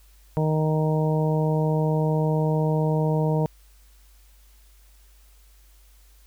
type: harmonic tone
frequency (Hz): 155.56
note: D#3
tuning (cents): 0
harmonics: 1 / 2 / 3 / 4 / 5 / 6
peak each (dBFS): -21 / -31 / -27 / -30 / -36 / -33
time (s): 0.37-3.46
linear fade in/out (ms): 0
effects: added 50 Hz sine -51 dBFS peak until 6.26 s + white hiss -60 dBFS RMS until 6.26 s